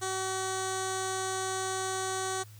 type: tone with low-pass filter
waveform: 15% pulse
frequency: 378.6 Hz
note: F#4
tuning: 40 cents sharp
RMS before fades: -33 dBFS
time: 0.01-2.44 s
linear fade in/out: 20 ms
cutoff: 7800 Hz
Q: 6.1
effects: added 106 Hz sine -48 dBFS peak until 2.59 s + white hiss -58 dBFS RMS until 2.59 s